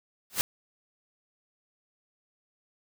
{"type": "noise with exponential growth", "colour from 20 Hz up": "white", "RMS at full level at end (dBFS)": -21, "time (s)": [0.3, 0.41], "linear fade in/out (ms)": 0, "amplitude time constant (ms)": 23, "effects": []}